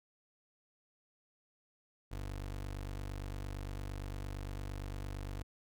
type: tone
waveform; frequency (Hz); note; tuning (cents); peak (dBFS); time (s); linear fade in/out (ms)
25% pulse; 48.76; G1; -8; -36; 2.11-5.43; 10
effects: none